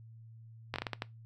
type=slowing click train; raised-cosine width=0.3 ms; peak=-18 dBFS; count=7; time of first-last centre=0.74-1.021 s; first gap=19 ms; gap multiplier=1.36; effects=noise-tail reverb RT60 0.2 s tail -20 dB re dry + added 113 Hz sine -50 dBFS peak until 1.25 s